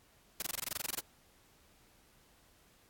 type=noise bursts; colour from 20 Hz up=white; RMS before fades=-36 dBFS; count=14; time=0.4-0.994 s; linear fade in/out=2 ms; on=22 ms; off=22 ms; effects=pink hiss -66 dBFS RMS until 2.89 s + AAC 64 kbps